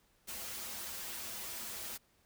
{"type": "noise with comb filter", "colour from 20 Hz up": "white", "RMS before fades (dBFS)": -43, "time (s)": [0.27, 1.98], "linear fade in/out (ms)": 20, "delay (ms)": 6.8, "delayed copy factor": -0.95, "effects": ["pink hiss -71 dBFS RMS until 2.25 s"]}